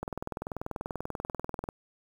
click train, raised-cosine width 1 ms, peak -20 dBFS, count 35, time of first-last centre 0.03-1.689 s, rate 20.5 Hz, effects 8-bit

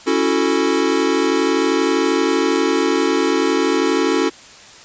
square chord, F# minor seventh, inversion second, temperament equal, 277.2 / 329.6 / 370 / 440 Hz, C#4 / E4 / F#4 / A4, 0 / 0 / 0 / 0 cents, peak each -21 dBFS, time 0.06-4.3 s, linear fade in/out 20 ms, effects white hiss -41 dBFS RMS until 4.84 s + resampled to 16000 Hz

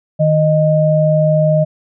sine tone pair together, 155.56 / 619.6 Hz, D#3 / D#5, 0 / -7 cents, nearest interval 2 octaves, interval 2393 cents, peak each -12 dBFS, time 0.19-1.65 s, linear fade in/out 20 ms, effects none

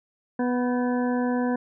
harmonic tone with a mistuned harmonic, 246.9 Hz, B3, in tune, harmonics 1 / 2 / 3 / 4 / 6 / 7, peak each -23 / -29 / -33 / -35 / -39 / -40 dBFS, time 0.39-1.56 s, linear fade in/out 5 ms, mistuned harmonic 6, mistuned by +50 cents, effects none

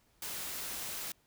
white noise, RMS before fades -40 dBFS, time 0.22-1.12 s, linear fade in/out 2 ms, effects pink hiss -70 dBFS RMS until 1.26 s

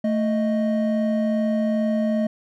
triangle tone pair together, 221.5 / 622 Hz, A3 / D#5, +12 / -1 cents, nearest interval octave + tritone, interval 1787 cents, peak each -18 / -23 dBFS, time 0.04-2.27 s, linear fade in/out 5 ms, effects none

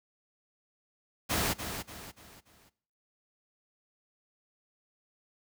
pink noise with echo, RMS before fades -29 dBFS, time 1.29-1.54 s, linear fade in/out 20 ms, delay 290 ms, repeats 4, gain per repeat -8 dB, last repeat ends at 2.7 s, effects noise-tail reverb RT60 0.6 s tail -21 dB re dry + high-pass 60 Hz 12 dB/octave

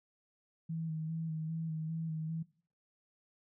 sine tone with vibrato, 160.3 Hz, E3, 48 cents flat, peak -35 dBFS, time 0.69-2.43 s, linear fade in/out 10 ms, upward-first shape square, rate 2.5 Hz, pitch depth 26 cents each way, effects noise-tail reverb RT60 0.5 s tail -20 dB re dry

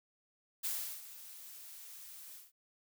blue noise with ADSR envelope, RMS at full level -36 dBFS, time 0.63-2.52 s, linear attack 19 ms, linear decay 360 ms, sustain -15 dB, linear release 170 ms, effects none

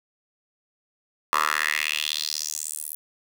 10% pulse tone with high-pass filter sweep, 76.2 Hz, D#2, 36 cents flat, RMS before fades -27 dBFS, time 1.33-2.95 s, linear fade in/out 0 ms, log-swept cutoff 1100 to 12000 Hz, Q 3.6, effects none

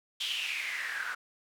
white noise with band-pass filter sweep, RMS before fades -35 dBFS, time 0.2-1.15 s, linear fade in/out 10 ms, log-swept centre 3300 to 1400 Hz, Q 6.4, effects none

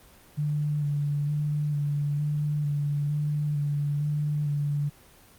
sine tone with vibrato, 146.83 Hz, D3, in tune, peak -24 dBFS, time 0.37-4.9 s, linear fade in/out 20 ms, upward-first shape square, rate 1.1 Hz, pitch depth 20 cents each way, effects pink hiss -54 dBFS RMS until 5.38 s + Opus 24 kbps

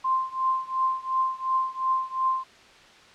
sine tone with tremolo, 1046.5 Hz, C6, in tune, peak -19 dBFS, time 0.04-2.44 s, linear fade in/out 10 ms, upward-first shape triangle, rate 2.8 Hz, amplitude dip 95%, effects white hiss -51 dBFS RMS until 3.14 s + low-pass 4000 Hz 12 dB/octave

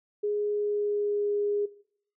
sine tone with pitch glide, 415.3 to 411 Hz, G#4 to G#4, 0 to -18 cents, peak -25 dBFS, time 0.23-1.66 s, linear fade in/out 10 ms, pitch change -18 cents, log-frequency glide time 0.52-1.31 s, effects noise-tail reverb RT60 0.6 s tail -18 dB re dry

